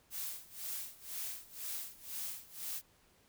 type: noise with tremolo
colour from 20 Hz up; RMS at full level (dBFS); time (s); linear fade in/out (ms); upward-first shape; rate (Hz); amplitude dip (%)
blue; -40; 0.1-2.82; 50; sine; 2; 90
effects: pink hiss -68 dBFS RMS until 3.28 s